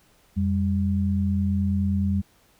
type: tone pair together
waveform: sine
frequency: 88 / 197.55 Hz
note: F2 / G3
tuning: +14 / +14 cents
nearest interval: octave + major second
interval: 1400 cents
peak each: -23 dBFS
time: 0.36-2.22 s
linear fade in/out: 20 ms
effects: pink hiss -60 dBFS RMS until 2.59 s